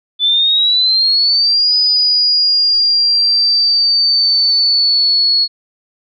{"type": "exponential two-way sweep", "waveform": "sine", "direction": "up then down", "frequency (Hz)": [3485, 4978, 4350], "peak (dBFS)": -9, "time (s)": [0.19, 5.48], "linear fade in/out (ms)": 50, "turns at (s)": 1.76, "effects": []}